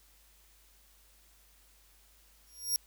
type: tone with exponential growth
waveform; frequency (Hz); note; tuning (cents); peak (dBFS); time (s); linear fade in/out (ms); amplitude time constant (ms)
15% pulse; 5600; F8; +4; -19; 2.47-2.76; 0; 63
effects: added 50 Hz sine -64 dBFS peak until 2.86 s + white hiss -64 dBFS RMS until 2.86 s